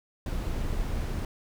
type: noise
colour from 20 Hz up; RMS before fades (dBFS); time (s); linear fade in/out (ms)
brown; -30; 0.26-1.25; 2
effects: none